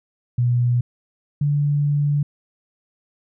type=tone pair in turn; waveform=sine; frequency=121.9 / 145.25 Hz; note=B2 / D3; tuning=-22 / -19 cents; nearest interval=minor third; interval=303 cents; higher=second; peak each=-15 / -16 dBFS; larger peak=first; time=0.38-0.81 / 1.41-2.23 s; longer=second; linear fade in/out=5 ms; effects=none